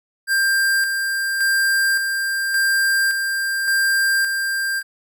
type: tone with tremolo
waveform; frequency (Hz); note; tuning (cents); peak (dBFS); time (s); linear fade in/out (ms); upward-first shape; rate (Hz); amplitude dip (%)
square; 1589; G6; +23; -16; 0.27-4.83; 50; square; 0.88; 40
effects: none